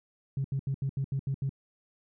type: tone bursts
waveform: sine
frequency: 136 Hz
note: C#3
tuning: 33 cents flat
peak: -26 dBFS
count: 8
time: 0.37-1.493 s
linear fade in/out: 2 ms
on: 73 ms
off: 77 ms
effects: tanh soft clip ceiling -24 dBFS